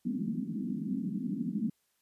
pink band-pass noise, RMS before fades -34 dBFS, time 0.05-1.7 s, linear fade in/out 5 ms, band 180 to 270 Hz, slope 48 dB/octave, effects white hiss -75 dBFS RMS until 2.01 s + resampled to 32000 Hz

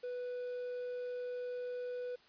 triangle tone with quantisation, 494.1 Hz, B4, 1 cent sharp, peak -36 dBFS, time 0.03-2.16 s, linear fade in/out 10 ms, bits 10, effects white hiss -64 dBFS RMS until 2.28 s + resampled to 11025 Hz

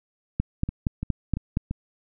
two click trains, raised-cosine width 5 ms, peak -16 / -10 dBFS, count 4 / 6, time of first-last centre 0.69-1.71 / 0.4-1.571 s, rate 2.94 / 4.27 Hz, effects none

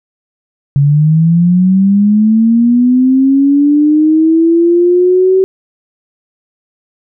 sine linear sweep, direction up, 138.59 to 381.9 Hz, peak -5 dBFS, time 0.76-5.44 s, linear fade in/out 0 ms, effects none

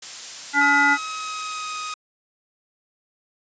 blue noise, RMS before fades -30 dBFS, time 0.02-1.94 s, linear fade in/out 5 ms
harmonic tone, 285.3 Hz, C#4, 50 cents sharp, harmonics 1 / 3 / 5 / 7, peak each -26 / -21 / -18 / -19 dBFS, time 0.53-0.98 s, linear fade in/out 50 ms
sawtooth tone with pitch glide, 1272 to 1250.1 Hz, D#6 to D#6, +38 to +8 cents, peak -25 dBFS, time 0.61-1.94 s, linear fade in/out 2 ms, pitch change -30 cents, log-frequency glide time 1.11-1.78 s
effects resampled to 16000 Hz

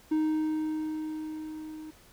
triangle tone with level ramp, 311.1 Hz, D#4, in tune, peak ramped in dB -21 to -38 dBFS, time 0.11-1.91 s, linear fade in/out 10 ms, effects pink hiss -57 dBFS RMS until 2.12 s

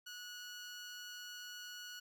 15% pulse tone with amplitude modulation, 1462 Hz, F#6, 21 cents flat, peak -39 dBFS, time 0.06-2 s, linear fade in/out 10 ms, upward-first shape sine, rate 191 Hz, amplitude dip 30%, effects none

